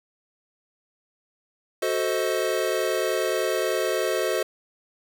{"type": "chord", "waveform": "square", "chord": "F# diminished seventh", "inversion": "none", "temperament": "equal with one note detuned", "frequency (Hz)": [370, 440, 523.3, 633.1], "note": ["F#4", "A4", "C5", "Eb5"], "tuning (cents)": [0, 0, 0, 30], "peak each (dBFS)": -29, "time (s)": [1.82, 4.43], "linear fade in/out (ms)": 5, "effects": []}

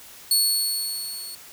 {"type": "tone with level ramp", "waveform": "20% pulse", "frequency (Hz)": 4400, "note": "C#8", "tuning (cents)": -14, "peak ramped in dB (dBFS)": [-10, -29], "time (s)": [0.31, 1.35], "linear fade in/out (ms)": 2, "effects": ["white hiss -45 dBFS RMS until 1.52 s"]}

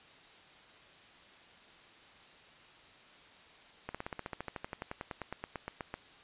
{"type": "slowing click train", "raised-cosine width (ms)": 0.5, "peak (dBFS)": -23, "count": 24, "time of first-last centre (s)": [3.89, 5.941], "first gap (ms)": 56, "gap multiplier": 1.04, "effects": ["white hiss -57 dBFS RMS until 6.23 s", "resampled to 8000 Hz"]}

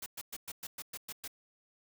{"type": "noise bursts", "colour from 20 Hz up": "white", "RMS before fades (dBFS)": -42, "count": 9, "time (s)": [0.02, 1.278], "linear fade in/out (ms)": 5, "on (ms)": 42, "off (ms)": 110, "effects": []}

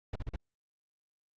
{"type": "noise bursts", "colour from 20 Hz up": "brown", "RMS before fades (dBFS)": -35, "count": 4, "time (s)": [0.13, 0.361], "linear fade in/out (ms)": 5, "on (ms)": 27, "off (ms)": 41, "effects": ["low-pass 4000 Hz 12 dB/octave", "Opus 48 kbps"]}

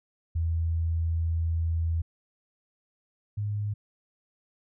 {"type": "tone pair in turn", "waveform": "sine", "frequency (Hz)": [82.41, 103.83], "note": ["E2", "G#2"], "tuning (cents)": [0, 0], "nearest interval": "major third", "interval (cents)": 400, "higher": "second", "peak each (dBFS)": [-24, -27], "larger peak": "first", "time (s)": [[0.35, 2.02], [3.37, 3.74]], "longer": "first", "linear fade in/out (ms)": 10, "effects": []}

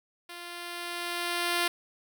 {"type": "tone with level ramp", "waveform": "5% pulse", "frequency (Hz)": 347.7, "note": "F4", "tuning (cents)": -8, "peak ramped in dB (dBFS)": [-30, -13], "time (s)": [0.29, 1.68], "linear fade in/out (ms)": 5, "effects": []}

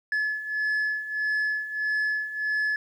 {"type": "beating tone pair", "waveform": "sine", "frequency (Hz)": [1714, 1715.6], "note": ["A6", "A6"], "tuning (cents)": [-46, -44], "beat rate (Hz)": 1.6, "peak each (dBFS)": [-28, -24], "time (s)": [0.12, 2.76], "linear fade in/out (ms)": 2, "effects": ["tanh soft clip ceiling -22 dBFS", "10-bit"]}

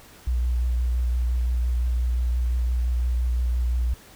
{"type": "tone with vibrato", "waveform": "sine", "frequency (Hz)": 60.8, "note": "B1", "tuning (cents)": -26, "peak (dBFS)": -20, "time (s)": [0.27, 3.94], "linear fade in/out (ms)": 5, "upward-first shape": "triangle", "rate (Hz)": 5.8, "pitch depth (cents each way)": 26, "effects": ["pink hiss -49 dBFS RMS until 4.15 s"]}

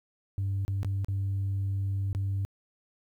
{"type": "tone with dropouts", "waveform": "sine", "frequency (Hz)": 98, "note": "G2", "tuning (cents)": 0, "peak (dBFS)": -25, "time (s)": [0.38, 2.45], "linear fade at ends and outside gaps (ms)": 0, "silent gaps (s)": [[0.65, 0.68], [0.831, 0.847], [1.046, 1.084], [2.13, 2.149]], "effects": ["tanh soft clip ceiling -25 dBFS", "11-bit"]}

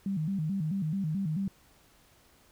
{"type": "tone with vibrato", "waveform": "sine", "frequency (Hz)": 174.61, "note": "F3", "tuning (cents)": 0, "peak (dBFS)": -28, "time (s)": [0.06, 1.48], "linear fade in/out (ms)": 2, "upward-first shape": "square", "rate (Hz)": 4.6, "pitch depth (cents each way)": 200, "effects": ["pink hiss -62 dBFS RMS until 2.51 s"]}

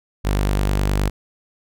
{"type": "tone", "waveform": "sawtooth", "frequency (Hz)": 49.62, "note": "G1", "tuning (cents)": 22, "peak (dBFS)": -13, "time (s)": [0.24, 1.1], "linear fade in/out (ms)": 20, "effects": []}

